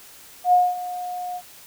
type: tone with ADSR envelope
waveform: sine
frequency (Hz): 720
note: F#5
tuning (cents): -47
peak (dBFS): -11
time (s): 0.44-1.42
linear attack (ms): 86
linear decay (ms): 220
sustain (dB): -16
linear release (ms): 60
effects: white hiss -46 dBFS RMS until 1.66 s